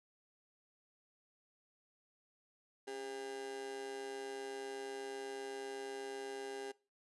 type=tone with amplitude modulation; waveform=35% pulse; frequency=403 Hz; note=G4; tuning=48 cents sharp; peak=-38 dBFS; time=2.87-6.72 s; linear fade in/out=10 ms; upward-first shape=sine; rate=128 Hz; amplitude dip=70%; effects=noise-tail reverb RT60 0.3 s tail -21 dB re dry + resampled to 24000 Hz